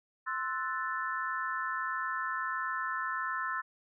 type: chord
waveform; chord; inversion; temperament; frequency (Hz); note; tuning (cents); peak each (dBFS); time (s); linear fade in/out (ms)
sine; F# half-diminished seventh; second; equal; 1046.5 / 1318.5 / 1480 / 1760; C6 / E6 / F#6 / A6; 0 / 0 / 0 / 0; -37 / -36 / -40 / -37; 0.26-3.62; 20
effects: none